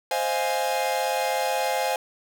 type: chord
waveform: 45% pulse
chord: F minor seventh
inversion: second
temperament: equal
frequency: 523.3 / 622.3 / 698.5 / 830.6 Hz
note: C5 / Eb5 / F5 / Ab5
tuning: 0 / 0 / 0 / 0 cents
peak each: -28 / -32 / -29 / -27 dBFS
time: 0.11-1.96 s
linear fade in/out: 2 ms
effects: none